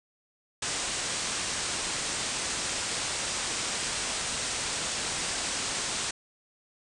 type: low-pass noise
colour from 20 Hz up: white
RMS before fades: -32 dBFS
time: 0.62-6.11 s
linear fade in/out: 5 ms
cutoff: 9100 Hz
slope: 96 dB/octave
effects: none

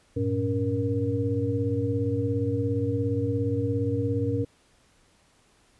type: tone cluster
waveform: sine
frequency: 98.8 / 116 / 280 / 470.2 Hz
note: G2 / A#2 / C#4 / A#4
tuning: +14 / -8 / +18 / +15 cents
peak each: -29 dBFS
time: 0.16-4.45 s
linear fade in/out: 10 ms
effects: pink hiss -62 dBFS RMS until 5.79 s + resampled to 24000 Hz

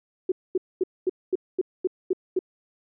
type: tone bursts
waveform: sine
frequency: 370 Hz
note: F#4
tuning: in tune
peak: -19 dBFS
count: 9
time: 0.29-2.391 s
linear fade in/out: 5 ms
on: 29 ms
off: 230 ms
effects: none

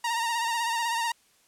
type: tone with vibrato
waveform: sawtooth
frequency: 929 Hz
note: A#5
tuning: 6 cents flat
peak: -22 dBFS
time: 0.04-1.12 s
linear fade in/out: 5 ms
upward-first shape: sine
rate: 16 Hz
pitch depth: 47 cents each way
effects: white hiss -63 dBFS RMS until 1.47 s + low-pass 11000 Hz 12 dB/octave

